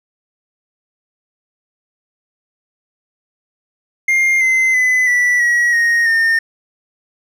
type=tone with pitch steps; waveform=triangle; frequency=2115 / 2063 / 2013 / 1963.1 / 1915 / 1868 / 1822.2 Hz; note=C7 / C7 / B6 / B6 / A#6 / A#6 / A#6; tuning=+18 / -25 / +33 / -11 / +46 / +3 / -40 cents; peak=-9 dBFS; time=4.08-6.39 s; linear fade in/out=5 ms; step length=330 ms; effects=none